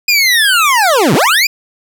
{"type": "linear two-way sweep", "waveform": "25% pulse", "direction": "down then up", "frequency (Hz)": [2489, 120.4, 2489], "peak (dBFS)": -4, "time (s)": [0.08, 1.47], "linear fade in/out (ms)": 5, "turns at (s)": 1.14, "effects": []}